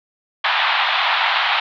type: band-pass noise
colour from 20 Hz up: pink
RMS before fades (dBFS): -18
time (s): 0.44-1.6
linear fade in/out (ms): 5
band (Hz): 740 to 3900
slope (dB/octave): 48
effects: none